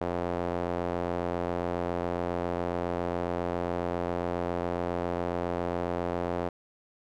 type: tone with band-pass filter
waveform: sawtooth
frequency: 87.31 Hz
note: F2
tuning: in tune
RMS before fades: -31 dBFS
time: 0.01-6.49 s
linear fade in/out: 5 ms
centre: 590 Hz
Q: 1.2
effects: none